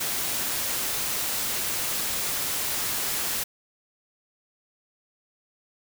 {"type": "noise", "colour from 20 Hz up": "white", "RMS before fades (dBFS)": -28, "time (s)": [0, 3.44], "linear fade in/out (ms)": 10, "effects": []}